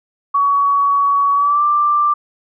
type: tone with pitch glide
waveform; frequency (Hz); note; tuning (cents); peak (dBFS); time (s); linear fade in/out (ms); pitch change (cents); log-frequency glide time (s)
sine; 1127 to 1180.3; C#6 to D6; +28 to +8; -11; 0.34-2.14; 10; +80; 1.34-1.63
effects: none